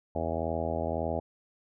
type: harmonic tone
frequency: 81.8 Hz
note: E2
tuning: 13 cents flat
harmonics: 1 / 2 / 3 / 4 / 5 / 6 / 7 / 8 / 9 / 10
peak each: -36 / -40 / -38 / -40 / -40 / -38 / -36 / -35 / -40 / -40 dBFS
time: 0.15-1.2 s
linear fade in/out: 5 ms
effects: none